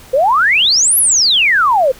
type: exponential two-way sweep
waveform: sine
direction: up then down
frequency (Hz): 493.1 to 11710 to 493.1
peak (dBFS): -8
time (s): 0.13-1.92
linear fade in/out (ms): 10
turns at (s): 0.98
effects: pink hiss -39 dBFS RMS until 1.99 s